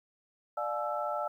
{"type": "tone cluster", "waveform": "sine", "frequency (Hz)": [594, 708, 853, 1325], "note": ["D5", "F5", "G#5", "E6"], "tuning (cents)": [20, 23, 46, 9], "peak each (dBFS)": [-35, -37, -37, -36], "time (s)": [0.57, 1.28], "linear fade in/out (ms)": 5, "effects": ["11-bit"]}